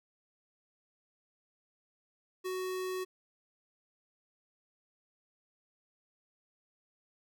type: tone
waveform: square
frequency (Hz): 371.3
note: F#4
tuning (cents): +6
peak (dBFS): -35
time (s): 2.44-3.05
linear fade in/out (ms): 20
effects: none